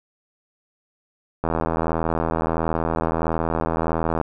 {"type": "click train", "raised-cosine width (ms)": 1, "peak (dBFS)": -8, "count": 227, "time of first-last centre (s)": [1.44, 4.213], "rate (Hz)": 81.5, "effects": []}